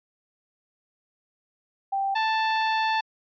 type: tone pair in turn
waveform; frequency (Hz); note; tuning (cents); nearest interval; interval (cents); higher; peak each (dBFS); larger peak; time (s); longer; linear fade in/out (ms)
sine / sawtooth; 784 / 881.8; G5 / A5; 0 / +4; major second; 204; second; -23 / -18; second; 1.92-2.15 / 2.15-3.01; second; 10
effects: resampled to 11025 Hz